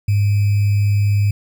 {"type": "tone with sample-and-hold", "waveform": "sine", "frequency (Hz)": 102.1, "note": "G#2", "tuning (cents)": -29, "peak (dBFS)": -12, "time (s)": [0.08, 1.31], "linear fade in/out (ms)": 5, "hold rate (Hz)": 2450, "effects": []}